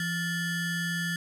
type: ring-modulated tone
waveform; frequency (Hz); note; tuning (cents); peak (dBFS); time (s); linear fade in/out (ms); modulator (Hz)
square; 791; G5; +15; -26; 0-1.16; 2; 961
effects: resampled to 32000 Hz + 9-bit